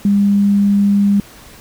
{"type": "tone", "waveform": "sine", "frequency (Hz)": 201.5, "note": "G3", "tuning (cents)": 48, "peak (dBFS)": -9, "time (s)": [0.05, 1.2], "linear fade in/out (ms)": 2, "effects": ["pink hiss -40 dBFS RMS until 1.6 s"]}